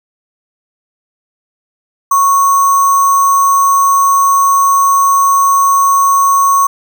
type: tone with sample-and-hold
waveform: sine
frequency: 1105 Hz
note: C#6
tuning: 6 cents flat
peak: -6 dBFS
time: 2.11-6.67 s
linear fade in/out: 5 ms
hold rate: 7350 Hz
effects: none